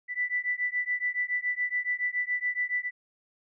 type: beating tone pair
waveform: sine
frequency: 1975.5 / 1982.6 Hz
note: B6 / B6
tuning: 0 / +6 cents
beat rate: 7.1 Hz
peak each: -30 dBFS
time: 0.08-2.91 s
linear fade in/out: 50 ms
effects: none